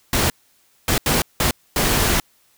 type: noise bursts at uneven times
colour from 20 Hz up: pink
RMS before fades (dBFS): -18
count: 5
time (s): 0.13-0.3 / 0.88-0.98 / 1.06-1.22 / 1.4-1.51 / 1.76-2.2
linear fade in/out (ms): 2
effects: white hiss -59 dBFS RMS until 2.57 s